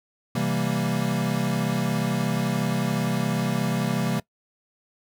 square chord, C dominant seventh, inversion none, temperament equal, 130.81 / 164.81 / 196 / 233.1 Hz, C3 / E3 / G3 / Bb3, 0 / 0 / 0 / 0 cents, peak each -29 dBFS, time 0.35-4.2 s, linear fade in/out 5 ms, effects noise-tail reverb RT60 0.1 s tail -21 dB re dry

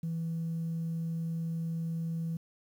sine tone, 164.81 Hz, E3, in tune, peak -30 dBFS, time 0.03-2.37 s, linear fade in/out 5 ms, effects tanh soft clip ceiling -28 dBFS + 10-bit

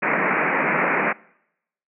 white band-pass noise, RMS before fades -21 dBFS, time 0.02-1.13 s, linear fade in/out 10 ms, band 150 to 2400 Hz, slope 96 dB/octave, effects noise-tail reverb RT60 0.8 s tail -24 dB re dry

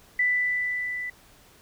sine tone with level ramp, 1985 Hz, B6, 8 cents sharp, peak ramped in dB -19 to -30 dBFS, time 0.19-1.1 s, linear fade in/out 5 ms, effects pink hiss -55 dBFS RMS until 1.61 s

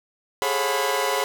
sawtooth tone cluster, 407.7 / 428.7 / 544 / 720 / 994 Hz, G#4 / A4 / C#5 / F#5 / B5, -32 / -45 / -33 / -47 / +11 cents, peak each -26 / -25 / -23 / -26 / -22 dBFS, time 0.42-1.24 s, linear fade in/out 0 ms, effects none

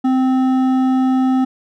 sine tone with hard clipping, 259.8 Hz, C4, 12 cents flat, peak -14 dBFS, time 0.04-1.45 s, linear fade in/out 10 ms, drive 9 dB, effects none

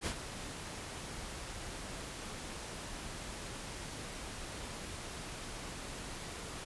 pink noise with ADSR envelope, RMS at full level -35 dBFS, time 0.01-6.65 s, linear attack 53 ms, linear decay 78 ms, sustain -9 dB, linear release 16 ms, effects resampled to 24000 Hz

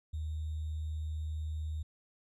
sine tone with sample-and-hold, 77.78 Hz, D#2, in tune, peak -34 dBFS, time 0.13-1.83 s, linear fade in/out 10 ms, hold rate 3675 Hz, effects resampled to 24000 Hz

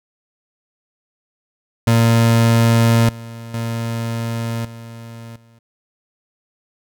30% pulse tone with level steps, 115.4 Hz, A#2, 17 cents flat, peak -8 / -28 / -18 / -30 / -45 dBFS, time 1.87-5.59 s, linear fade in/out 5 ms, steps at 3.09 / 3.54 / 4.65 / 5.36 s, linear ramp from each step 2 ms, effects none

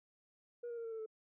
sine tone with pitch steps, 478.9 / 470.4 / 462.1 / 453.9 / 445.8 / 437.9 Hz, A#4 / A#4 / A#4 / A#4 / A4 / A4, +47 / +16 / -15 / -46 / +23 / -8 cents, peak -39 dBFS, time 0.63-1.062 s, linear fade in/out 10 ms, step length 72 ms, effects tanh soft clip ceiling -39 dBFS

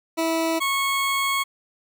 20% pulse tone pair in turn, 326.6 / 1098.5 Hz, E4 / C#6, -16 / -16 cents, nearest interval octave + major sixth, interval 2100 cents, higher second, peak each -16 / -16 dBFS, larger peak neither, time 0.17-0.6 / 0.6-1.44 s, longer second, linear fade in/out 20 ms, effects none

